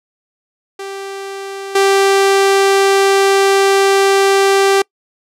sawtooth tone with level steps, 392 Hz, G4, in tune, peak -20 / -5 dBFS, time 0.79-4.82 s, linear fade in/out 5 ms, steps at 1.75 s, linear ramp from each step 5 ms, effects noise-tail reverb RT60 0.1 s tail -26 dB re dry + low-pass 10000 Hz 12 dB/octave

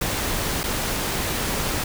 pink noise with dropouts, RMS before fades -25 dBFS, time 0.01-1.84 s, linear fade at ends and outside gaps 5 ms, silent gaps 0.634-0.638 s, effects none

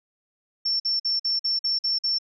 sine tone bursts, 5420 Hz, E8, 47 cents sharp, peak -21 dBFS, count 8, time 0.65-2.186 s, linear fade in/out 10 ms, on 150 ms, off 48 ms, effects none

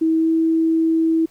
sine tone with pitch glide, 322.1 to 324.7 Hz, E4 to E4, -40 to -26 cents, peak -14 dBFS, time 0.01-1.26 s, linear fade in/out 10 ms, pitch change +14 cents, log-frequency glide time 0.17-0.29 s, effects pink hiss -55 dBFS RMS until 1.3 s

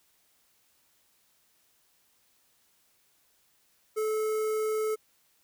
square tone with notch filter, 433.6 Hz, A4, 25 cents flat, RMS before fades -29 dBFS, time 3.96-4.96 s, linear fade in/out 20 ms, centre 3500 Hz, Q 0.52, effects white hiss -68 dBFS RMS until 5.43 s

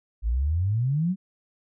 sine exponential sweep, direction up, 51.91 to 196 Hz, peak -21 dBFS, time 0.22-1.16 s, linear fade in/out 50 ms, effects none

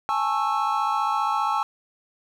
triangle chord, A major seventh, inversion third, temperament just, 825 / 880 / 1100 / 1320 Hz, G#5 / A5 / C#6 / E6, -12 / 0 / -14 / +2 cents, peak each -25 dBFS, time 0.09-1.63 s, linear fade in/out 0 ms, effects none

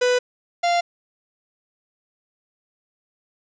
45% pulse tone pair in turn, 495.8 / 694.6 Hz, B4 / F5, +7 / -10 cents, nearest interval tritone, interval 583 cents, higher second, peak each -16 / -17 dBFS, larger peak first, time 0.01-0.19 / 0.63-0.81 s, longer neither, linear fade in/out 10 ms, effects resampled to 16000 Hz + 8-bit

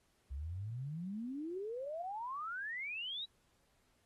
sine exponential sweep, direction up, 64.1 to 3951 Hz, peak -39 dBFS, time 0.3-3.26 s, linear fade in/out 20 ms, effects pink hiss -75 dBFS RMS until 4.05 s + AAC 32 kbps

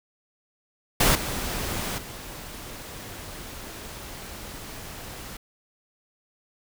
pink noise with level steps, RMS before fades -19 / -30 / -39 dBFS, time 1-5.37 s, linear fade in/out 5 ms, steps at 1.15 / 1.98 s, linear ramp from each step 2 ms, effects none

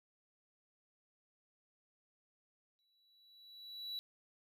triangle tone with exponential growth, 3931 Hz, B7, 9 cents flat, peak -37 dBFS, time 2.79-3.99 s, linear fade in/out 0 ms, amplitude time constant 260 ms, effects none

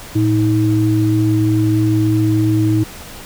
sine tone pair together, 112.11 / 317.1 Hz, A2 / D#4, +33 / +33 cents, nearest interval octave + tritone, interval 1800 cents, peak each -14 dBFS, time 0.15-2.84 s, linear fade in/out 10 ms, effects pink hiss -34 dBFS RMS until 3.25 s

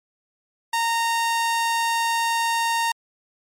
sawtooth tone, 923 Hz, A#5, 17 cents flat, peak -16 dBFS, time 0.73-2.92 s, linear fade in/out 5 ms, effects low-pass 12000 Hz 12 dB/octave + MP3 96 kbps

